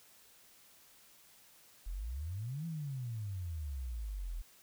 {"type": "exponential two-way sweep", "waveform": "sine", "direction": "up then down", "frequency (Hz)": [39, 169.1, 39], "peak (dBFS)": -37, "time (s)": [1.86, 4.42], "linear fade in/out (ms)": 10, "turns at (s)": 2.66, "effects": ["white hiss -62 dBFS RMS until 4.62 s"]}